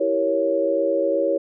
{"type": "chord", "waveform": "sine", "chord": "E diminished seventh", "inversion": "none", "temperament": "equal", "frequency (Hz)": [329.6, 392, 466.2, 554.4], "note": ["E4", "G4", "Bb4", "Db5"], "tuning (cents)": [0, 0, 0, 0], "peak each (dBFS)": [-25, -26, -26, -20], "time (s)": [0, 1.38], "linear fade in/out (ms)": 10, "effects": []}